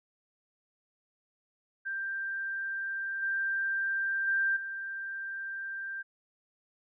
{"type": "tone with level steps", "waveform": "sine", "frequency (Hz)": 1579, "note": "G6", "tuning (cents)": 12, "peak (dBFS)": [-32, -28, -25, -35], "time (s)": [1.85, 6.03], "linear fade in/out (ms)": 20, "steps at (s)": [3.22, 4.27, 4.56], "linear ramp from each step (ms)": 10, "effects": []}